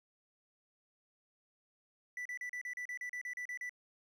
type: tone bursts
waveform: triangle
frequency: 1975.5 Hz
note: B6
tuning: in tune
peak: -37 dBFS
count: 13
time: 2.17-3.694 s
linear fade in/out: 2 ms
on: 84 ms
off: 36 ms
effects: none